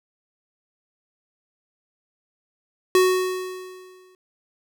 square tone with exponential decay, 370 Hz, F#4, in tune, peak -13 dBFS, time 2.95-4.15 s, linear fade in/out 1 ms, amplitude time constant 260 ms, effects none

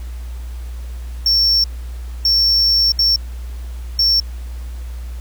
triangle tone bursts at uneven times, 5450 Hz, F8, 43 cents flat, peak -10 dBFS, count 4, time 1.26-1.64 / 2.25-2.92 / 2.99-3.16 / 3.99-4.2 s, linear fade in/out 2 ms, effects added 60 Hz sine -25 dBFS peak until 5.2 s + pink hiss -45 dBFS RMS until 5.2 s

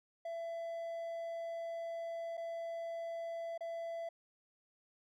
triangle tone with dropouts, 669 Hz, E5, 25 cents sharp, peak -37 dBFS, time 0.25-4.09 s, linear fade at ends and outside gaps 5 ms, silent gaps 2.371-2.376 / 3.578-3.607 s, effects none

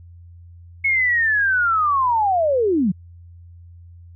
sine linear sweep, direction down, 2202 to 164.81 Hz, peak -15 dBFS, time 0.84-2.92 s, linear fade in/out 10 ms, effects added 86 Hz sine -40 dBFS peak until 4.15 s

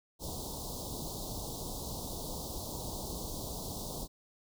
pink band-stop noise, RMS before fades -40 dBFS, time 0.19-4.08 s, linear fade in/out 50 ms, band 1000 to 3700 Hz, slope 48 dB/octave, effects none

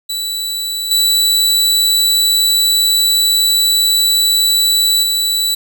sawtooth tone with level steps, 3951 Hz, B7, in tune, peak -15 / -7 / -10 dBFS, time 0.09-5.55 s, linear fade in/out 10 ms, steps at 0.91 / 5.03 s, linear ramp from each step 2 ms, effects none

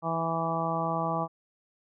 harmonic tone with a mistuned harmonic, 164.81 Hz, E3, in tune, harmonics 1 / 2 / 3 / 4 / 5 / 6 / 7, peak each -33 / -38 / -38 / -33 / -33 / -36 / -33 dBFS, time 0.02-1.28 s, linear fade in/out 50 ms, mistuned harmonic 2, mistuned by -17 cents, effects none

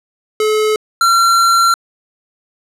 square tone pair in turn, 430 / 1365.2 Hz, A4 / F6, -40 / -40 cents, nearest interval octave + minor sixth, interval 2000 cents, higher second, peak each -12 / -9 dBFS, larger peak second, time 0.4-0.76 / 1.01-1.74 s, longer second, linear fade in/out 2 ms, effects low-pass 11000 Hz 12 dB/octave

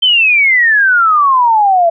sine exponential sweep, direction down, 3136 to 659.3 Hz, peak -6 dBFS, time 0.02-1.9 s, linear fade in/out 10 ms, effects none

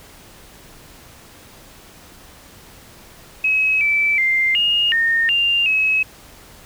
sine tone with pitch steps, 2558 / 2319 / 2095 / 2848 / 1834 / 2793 / 2567 Hz, D#7 / D7 / C7 / F7 / A#6 / F7 / E7, +47 / -22 / +2 / +33 / -29 / -1 / -47 cents, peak -14 dBFS, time 3.44-6.03 s, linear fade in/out 5 ms, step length 370 ms, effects pink hiss -44 dBFS RMS until 6.65 s

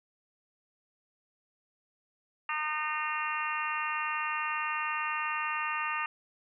harmonic tone, 305.4 Hz, D#4, 32 cents flat, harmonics 3 / 4 / 5 / 6 / 7 / 8 / 9, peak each -38 / -34 / -43 / -37 / -43 / -41 / -37 dBFS, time 2.49-6.06 s, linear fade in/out 2 ms, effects none

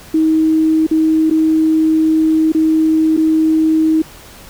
sine tone with dropouts, 316.7 Hz, D#4, 31 cents sharp, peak -9 dBFS, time 0.14-4.02 s, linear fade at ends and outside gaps 5 ms, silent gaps 0.867-0.911 / 1.3-1.309 / 2.521-2.547 / 3.167-3.174 s, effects pink hiss -38 dBFS RMS until 4.49 s

